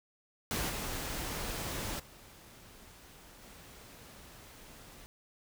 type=noise with level steps; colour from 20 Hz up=pink; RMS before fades=-34 / -38 / -55 / -53 dBFS; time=0.51-5.06 s; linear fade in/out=0 ms; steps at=0.69 / 1.99 / 3.41 s; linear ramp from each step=10 ms; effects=none